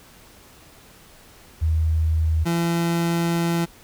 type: tone pair in turn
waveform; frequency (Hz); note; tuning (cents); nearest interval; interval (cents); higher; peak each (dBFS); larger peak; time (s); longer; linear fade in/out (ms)
sine / 30% pulse; 79.8 / 169.09; D#2 / E3; +44 / +44; octave + minor second; 1300; second; -17; neither; 1.61-2.45 / 2.45-3.66; second; 20
effects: pink hiss -49 dBFS RMS until 3.83 s